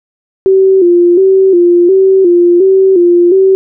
sine tone with vibrato, 365.6 Hz, F#4, 21 cents flat, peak -3 dBFS, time 0.46-3.55 s, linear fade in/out 0 ms, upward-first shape square, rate 1.4 Hz, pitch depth 80 cents each way, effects none

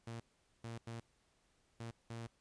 sawtooth tone bursts at uneven times, 115.5 Hz, A#2, 16 cents flat, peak -40 dBFS, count 5, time 0.07-0.2 / 0.64-0.78 / 0.87-1 / 1.8-1.91 / 2.1-2.27 s, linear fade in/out 5 ms, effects pink hiss -75 dBFS RMS until 2.4 s + resampled to 22050 Hz

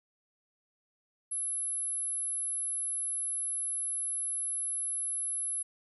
sine tone, 11000 Hz, F9, 27 cents flat, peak -31 dBFS, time 1.31-5.63 s, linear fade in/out 10 ms, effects none

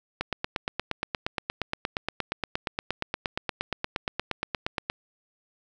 click train, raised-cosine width 0.3 ms, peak -11 dBFS, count 41, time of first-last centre 0.21-4.899 s, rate 8.53 Hz, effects none

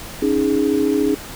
sine chord, C# suspended second, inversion none, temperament equal, 277.2 / 311.1 / 415.3 Hz, C#4 / D#4 / G#4, 0 / 0 / 0 cents, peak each -19 dBFS, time 0.22-1.15 s, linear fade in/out 5 ms, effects pink hiss -34 dBFS RMS until 1.35 s

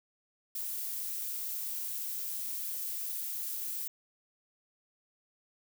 violet noise, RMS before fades -37 dBFS, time 0.55-3.88 s, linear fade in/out 5 ms, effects none

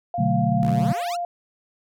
sine tone, 698.5 Hz, F5, in tune, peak -24 dBFS, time 0.14-1.25 s, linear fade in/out 2 ms
sine chord, B minor seventh, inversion none, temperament equal, 123.47 / 146.83 / 185 / 220 Hz, B2 / D3 / F#3 / A3, 0 / 0 / 0 / 0 cents, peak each -24 dBFS, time 0.18-0.93 s, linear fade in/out 10 ms
10% pulse exponential sweep, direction up, 46.25 to 1517 Hz, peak -24 dBFS, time 0.61-1.17 s, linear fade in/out 20 ms
clicks, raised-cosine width 0.5 ms, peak -23 dBFS, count 2, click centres 0.686 / 0.692 s
effects none

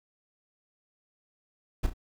brown noise with echo, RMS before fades -24 dBFS, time 1.83-1.87 s, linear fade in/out 10 ms, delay 33 ms, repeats 2, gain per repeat -9 dB, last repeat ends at 1.936 s, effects none

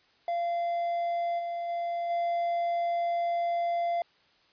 triangle tone with level steps, 688 Hz, F5, 26 cents flat, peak -25 / -29 / -27 / -24 dBFS, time 0.28-4.02 s, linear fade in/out 2 ms, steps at 1.38 / 1.68 / 2.09 s, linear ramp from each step 20 ms, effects white hiss -64 dBFS RMS until 4.52 s + resampled to 11025 Hz

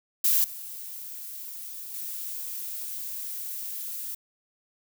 violet noise with level steps, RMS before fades -22 / -39 / -35 dBFS, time 0.24-4.15 s, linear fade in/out 5 ms, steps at 0.44 / 1.94 s, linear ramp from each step 2 ms, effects none

